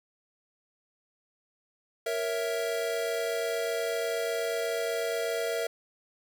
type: chord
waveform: square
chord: A# diminished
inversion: none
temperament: equal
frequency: 466.2 / 554.4 / 659.3 Hz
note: A#4 / C#5 / E5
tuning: 0 / 0 / 0 cents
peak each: -32 / -38 / -33 dBFS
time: 2.06-5.67 s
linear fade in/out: 5 ms
effects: none